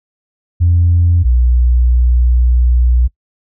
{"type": "tone pair in turn", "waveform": "sine", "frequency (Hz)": [86.2, 60.95], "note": ["F2", "B1"], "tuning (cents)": [-22, -22], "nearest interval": "tritone", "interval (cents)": 600, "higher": "first", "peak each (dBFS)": -6, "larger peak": "neither", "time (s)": [[0.6, 1.24], [1.24, 3.08]], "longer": "second", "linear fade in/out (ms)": 20, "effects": ["noise-tail reverb RT60 0.1 s tail -23 dB re dry", "tanh soft clip ceiling -3 dBFS"]}